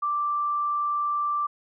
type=tone; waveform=sine; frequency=1174.7 Hz; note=D6; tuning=in tune; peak=-23 dBFS; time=0.02-1.47 s; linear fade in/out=10 ms; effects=none